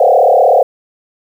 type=tone with frequency modulation; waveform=sine; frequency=622.3 Hz; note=D#5; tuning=in tune; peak=-5 dBFS; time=0-0.63 s; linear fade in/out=5 ms; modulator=36.3 Hz; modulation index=3.8; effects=7-bit